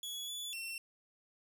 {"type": "tone with pitch steps", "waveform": "sawtooth", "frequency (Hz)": [3376, 3449, 2708], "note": ["G#7", "A7", "E7"], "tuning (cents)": [28, -35, 46], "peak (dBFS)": -37, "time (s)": [0.03, 0.78], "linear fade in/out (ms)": 2, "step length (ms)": 250, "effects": []}